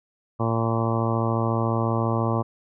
harmonic tone, 114.2 Hz, A#2, 35 cents flat, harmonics 1 / 2 / 3 / 4 / 5 / 6 / 7 / 8 / 9 / 10, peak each -24 / -28 / -30 / -32 / -31 / -34 / -34 / -35 / -32 / -33 dBFS, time 0.39-2.43 s, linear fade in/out 20 ms, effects none

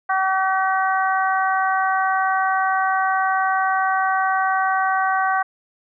harmonic tone, 380.9 Hz, G4, 50 cents flat, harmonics 2 / 3 / 4 / 5, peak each -20 / -22 / -23 / -29 dBFS, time 0.09-5.43 s, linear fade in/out 10 ms, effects none

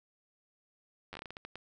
slowing click train, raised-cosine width 0.3 ms, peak -27 dBFS, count 11, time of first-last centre 1.13-1.556 s, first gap 10 ms, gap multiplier 1.3, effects none

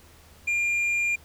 triangle tone with tanh clipping, 2400 Hz, D7, 37 cents sharp, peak -23 dBFS, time 0.47-1.16 s, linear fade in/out 10 ms, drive 8 dB, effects added 79 Hz sine -54 dBFS peak until 1.24 s + pink hiss -54 dBFS RMS until 1.24 s

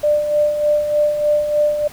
sine tone with tremolo, 595 Hz, D5, 22 cents sharp, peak -11 dBFS, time 0.03-1.88 s, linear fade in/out 10 ms, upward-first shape sine, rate 3.3 Hz, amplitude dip 55%, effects pink hiss -40 dBFS RMS until 1.92 s

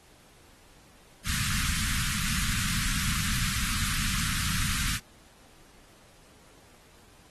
pink band-stop noise, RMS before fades -29 dBFS, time 1.24-5 s, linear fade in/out 50 ms, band 230 to 1200 Hz, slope 48 dB/octave, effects pink hiss -57 dBFS RMS until 7.3 s + AAC 32 kbps

